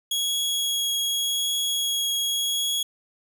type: tone with vibrato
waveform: sawtooth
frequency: 3322 Hz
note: G#7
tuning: in tune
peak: -20 dBFS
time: 0.11-2.83 s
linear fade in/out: 5 ms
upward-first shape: triangle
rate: 0.86 Hz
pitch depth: 8 cents each way
effects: none